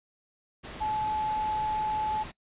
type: tone in noise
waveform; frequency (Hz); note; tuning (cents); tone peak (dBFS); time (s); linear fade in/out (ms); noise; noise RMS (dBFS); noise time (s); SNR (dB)
sine; 860; A5; -40; -27; 0.8-2.24; 20; pink; -41; 0.63-2.32; +11
effects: noise-tail reverb RT60 0.1 s tail -22 dB re dry + resampled to 8000 Hz